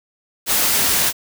white noise, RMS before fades -17 dBFS, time 0.46-1.13 s, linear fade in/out 50 ms, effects none

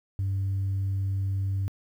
sine tone, 97.1 Hz, G2, 16 cents flat, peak -23 dBFS, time 0.19-1.68 s, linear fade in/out 0 ms, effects tanh soft clip ceiling -23 dBFS + 10-bit

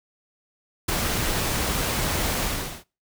pink noise with ADSR envelope, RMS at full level -22 dBFS, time 0.88-2.84 s, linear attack 9 ms, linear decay 18 ms, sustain -3 dB, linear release 410 ms, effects noise-tail reverb RT60 0.3 s tail -23 dB re dry

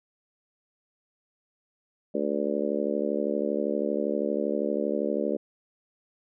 harmonic tone, 72.6 Hz, D2, 19 cents flat, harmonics 3 / 4 / 5 / 6 / 7 / 8, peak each -32 / -32 / -32 / -32 / -32 / -32 dBFS, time 2.14-5.37 s, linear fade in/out 10 ms, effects none

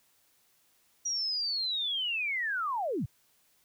sine linear sweep, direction down, 5800 to 82.41 Hz, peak -29 dBFS, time 1.05-3.06 s, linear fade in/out 10 ms, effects white hiss -68 dBFS RMS until 3.64 s

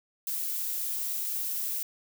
violet noise, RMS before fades -32 dBFS, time 0.27-1.83 s, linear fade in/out 2 ms, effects none

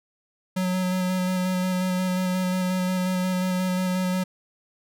square tone with vibrato, 183.9 Hz, F#3, 10 cents flat, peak -23 dBFS, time 0.56-4.24 s, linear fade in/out 10 ms, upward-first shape square, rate 5.6 Hz, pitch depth 13 cents each way, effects none

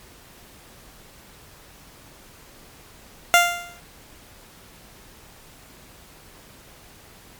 15% pulse tone with exponential decay, 697 Hz, F5, 4 cents flat, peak -3 dBFS, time 3.34-3.8 s, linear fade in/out 0 ms, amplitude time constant 99 ms, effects pink hiss -48 dBFS RMS until 7.39 s + MP3 96 kbps

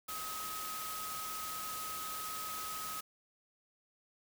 sine tone in noise, 1268 Hz, D#6, 32 cents sharp, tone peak -42 dBFS, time 0.08-3.01 s, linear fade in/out 10 ms, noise white, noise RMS -43 dBFS, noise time 0.08-3.01 s, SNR -2 dB, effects none

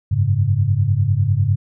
sine chord, F# suspended second, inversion none, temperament equal with one note detuned, 93.84 / 103.83 / 138.59 Hz, F#2 / G#2 / C#3, +25 / 0 / 0 cents, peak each -20 / -16 / -20 dBFS, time 0.11-1.56 s, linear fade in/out 10 ms, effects none

